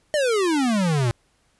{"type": "exponential sweep", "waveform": "square", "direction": "down", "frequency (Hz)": [622.3, 113.5], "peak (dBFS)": -19, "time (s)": [0.14, 1.11], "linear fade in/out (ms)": 0, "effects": ["pink hiss -64 dBFS RMS until 1.59 s", "resampled to 24000 Hz"]}